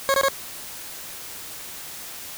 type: tone bursts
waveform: 20% pulse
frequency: 546 Hz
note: C#5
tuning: 26 cents flat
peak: -12 dBFS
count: 3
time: 0.09-0.285 s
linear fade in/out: 0 ms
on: 51 ms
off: 21 ms
effects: white hiss -37 dBFS RMS until 2.37 s